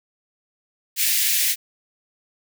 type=high-pass noise; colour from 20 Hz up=white; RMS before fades=-20 dBFS; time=0.96-1.56 s; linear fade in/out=50 ms; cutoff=1800 Hz; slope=48 dB/octave; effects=none